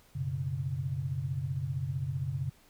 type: chord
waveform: sine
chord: F# suspended fourth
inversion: none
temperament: just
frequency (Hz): 92.5 / 123.33 / 138.75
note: F#2 / B2 / C#3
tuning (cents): 0 / -2 / +2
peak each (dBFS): -38 / -36 / -33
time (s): 0.15-2.5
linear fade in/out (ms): 10
effects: pink hiss -62 dBFS RMS until 2.69 s